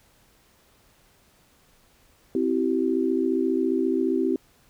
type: tone cluster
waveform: sine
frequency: 261.4 / 329.3 / 384 Hz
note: C4 / E4 / G4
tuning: -1 / -2 / -36 cents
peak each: -25 dBFS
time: 2.35-4.36 s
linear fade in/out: 2 ms
effects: pink hiss -60 dBFS RMS until 4.69 s